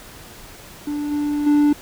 triangle tone with level steps, 293.7 Hz, D4, in tune, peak -20 / -17 / -10 dBFS, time 0.87-1.73 s, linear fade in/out 5 ms, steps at 1.11 / 1.46 s, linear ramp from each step 10 ms, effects pink hiss -41 dBFS RMS until 1.81 s

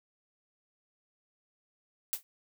blue noise with exponential decay, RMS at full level -28 dBFS, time 2.13-2.23 s, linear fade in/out 0 ms, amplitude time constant 20 ms, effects none

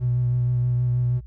triangle tone with vibrato, 123 Hz, B2, 7 cents flat, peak -15 dBFS, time 0-1.21 s, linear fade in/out 50 ms, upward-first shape sine, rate 6.3 Hz, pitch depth 19 cents each way, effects tanh soft clip ceiling -16 dBFS + added 60 Hz sine -38 dBFS peak until 1.26 s

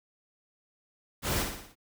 pink noise with echo, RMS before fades -30 dBFS, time 1.22-1.46 s, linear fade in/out 50 ms, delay 59 ms, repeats 5, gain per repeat -5 dB, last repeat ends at 1.755 s, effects none

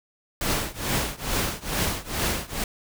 pink noise with tremolo, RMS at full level -23 dBFS, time 0.41-2.64 s, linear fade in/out 2 ms, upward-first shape triangle, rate 2.3 Hz, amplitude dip 95%, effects none

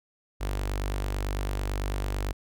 sawtooth tone with notch filter, 49 Hz, G1, in tune, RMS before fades -30 dBFS, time 0.4-2.33 s, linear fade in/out 20 ms, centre 170 Hz, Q 1.1, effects none

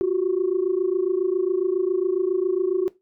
sine tone pair together, 354.7 / 382 Hz, F4 / G4, +27 / -45 cents, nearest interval minor second, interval 128 cents, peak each -21 dBFS, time 0.01-2.88 s, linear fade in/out 0 ms, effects noise-tail reverb RT60 0.2 s tail -17 dB re dry + tanh soft clip ceiling -13 dBFS

